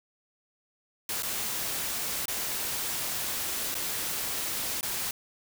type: noise with dropouts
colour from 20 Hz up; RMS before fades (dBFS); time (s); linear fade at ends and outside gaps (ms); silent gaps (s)
white; -32; 1.09-5.11; 2; 1.224-1.231 / 2.256-2.281 / 3.744-3.751 / 4.81-4.829
effects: none